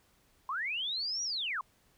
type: linear two-way sweep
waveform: sine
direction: up then down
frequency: 990 to 5840 to 990 Hz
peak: -32 dBFS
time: 0.49-1.61 s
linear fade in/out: 2 ms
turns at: 1.23 s
effects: pink hiss -68 dBFS RMS until 1.97 s